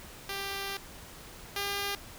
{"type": "tone pair in turn", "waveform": "5% pulse", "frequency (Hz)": [394.7, 401.6], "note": ["G4", "G4"], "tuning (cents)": [12, 42], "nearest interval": "unison", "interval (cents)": 30, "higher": "second", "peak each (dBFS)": [-23, -20], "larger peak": "second", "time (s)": [[0.29, 0.77], [1.56, 1.95]], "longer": "first", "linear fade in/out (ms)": 2, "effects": ["pink hiss -48 dBFS RMS until 2.18 s"]}